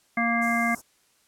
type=harmonic tone; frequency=233.1 Hz; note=A#3; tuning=in tune; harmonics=1 / 3 / 5 / 7 / 9; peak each=-26 / -28 / -30 / -31 / -26 dBFS; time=0.17-0.75 s; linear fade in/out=5 ms
type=band-stop noise; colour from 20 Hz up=white; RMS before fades=-41 dBFS; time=0.41-0.82 s; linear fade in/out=20 ms; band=1400 to 5600 Hz; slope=48 dB/octave
effects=white hiss -64 dBFS RMS until 1.27 s + low-pass 11000 Hz 12 dB/octave